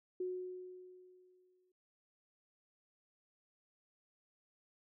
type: tone with exponential decay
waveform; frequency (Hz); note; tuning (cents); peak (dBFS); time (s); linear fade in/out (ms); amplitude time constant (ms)
sine; 366; F#4; -19; -35; 0.2-1.72; 5; 330
effects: none